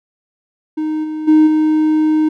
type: tone with level steps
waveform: triangle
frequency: 310 Hz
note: D#4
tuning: 6 cents flat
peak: -14 / -18 / -3 / -8 dBFS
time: 0.77-2.29 s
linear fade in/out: 10 ms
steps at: 1.03 / 1.27 / 1.46 s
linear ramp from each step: 20 ms
effects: tanh soft clip ceiling 0 dBFS